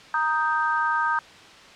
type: chord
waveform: sine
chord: Eb major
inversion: second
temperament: equal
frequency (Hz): 932.3 / 1244.5 / 1568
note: Bb5 / Eb6 / G6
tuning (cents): 0 / 0 / 0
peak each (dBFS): -25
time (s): 0.14-1.19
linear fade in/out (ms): 2
effects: white hiss -46 dBFS RMS until 1.75 s + low-pass 4000 Hz 12 dB/octave